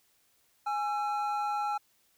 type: tone pair together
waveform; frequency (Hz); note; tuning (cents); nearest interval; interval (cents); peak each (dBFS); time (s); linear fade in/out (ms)
triangle; 830.6 / 1345.3; G#5 / E6; 0 / +35; minor sixth; 835; -28 / -33; 0.66-1.78; 10
effects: white hiss -69 dBFS RMS until 2.17 s